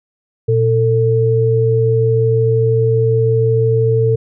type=tone pair together; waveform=sine; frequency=118.2 / 446.8 Hz; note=A#2 / A4; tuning=+24 / +27 cents; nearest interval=octave + major seventh; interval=2303 cents; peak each=-13 dBFS; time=0.48-4.16 s; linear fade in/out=10 ms; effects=none